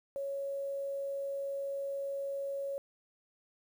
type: tone with quantisation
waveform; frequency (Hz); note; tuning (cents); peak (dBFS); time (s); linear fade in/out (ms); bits
sine; 554.4; C#5; 0; -34; 0.16-2.78; 0; 10
effects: none